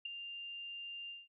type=tone with ADSR envelope; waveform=sine; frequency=2794 Hz; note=F7; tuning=in tune; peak=-35 dBFS; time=0.05-1.28 s; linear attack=7 ms; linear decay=9 ms; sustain=-8 dB; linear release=190 ms; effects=none